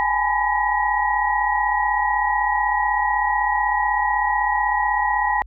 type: tone cluster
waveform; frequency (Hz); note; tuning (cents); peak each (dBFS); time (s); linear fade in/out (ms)
sine; 818 / 854 / 1001 / 1908; G#5 / G#5 / B5 / A#6; -26 / +48 / +23 / +40; -23; 0-5.42; 0
effects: added 50 Hz sine -38 dBFS peak until 5.46 s